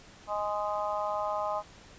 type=harmonic tone; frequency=207.7 Hz; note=G#3; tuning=in tune; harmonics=3 / 4 / 5 / 6; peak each=-33 / -34 / -35 / -37 dBFS; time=0.27-1.63 s; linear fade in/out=50 ms; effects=pink hiss -53 dBFS RMS until 1.98 s + resampled to 16000 Hz